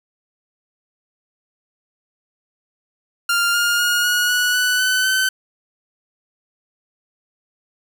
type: tone with pitch steps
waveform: sawtooth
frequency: 1396.9 / 1414.8 / 1432.9 / 1451.2 / 1469.7 / 1488.5 / 1507.6 / 1526.9 Hz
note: F6 / F6 / F6 / F#6 / F#6 / F#6 / F#6 / G6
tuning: 0 / +22 / +44 / -34 / -12 / +10 / +32 / -46 cents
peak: -12 dBFS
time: 3.29-5.29 s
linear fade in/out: 5 ms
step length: 250 ms
effects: none